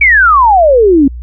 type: exponential sweep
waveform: sine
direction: down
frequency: 2335 to 261.6 Hz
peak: -3 dBFS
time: 0.01-1.08 s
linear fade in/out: 5 ms
effects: added 60 Hz sine -21 dBFS peak until 1.22 s